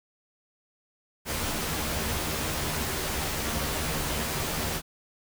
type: noise with comb filter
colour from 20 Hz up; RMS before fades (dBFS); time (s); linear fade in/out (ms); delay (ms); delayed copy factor
pink; -30; 1.25-4.82; 50; 13; +0.6
effects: none